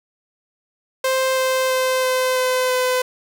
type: tone with pitch steps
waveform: sawtooth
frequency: 523.3 / 520 / 516.7 / 513.4 / 510.2 / 506.9 Hz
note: C5 / C5 / C5 / C5 / C5 / B4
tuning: 0 / -11 / -22 / -33 / -44 / +45 cents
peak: -13 dBFS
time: 1.04-3.02 s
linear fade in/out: 5 ms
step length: 330 ms
effects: none